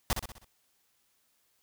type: noise with echo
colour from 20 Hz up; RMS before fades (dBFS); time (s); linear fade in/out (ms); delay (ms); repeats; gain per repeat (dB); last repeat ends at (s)
pink; -27; 0.1-0.13; 0; 63; 5; -6; 0.445
effects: white hiss -72 dBFS RMS until 1.62 s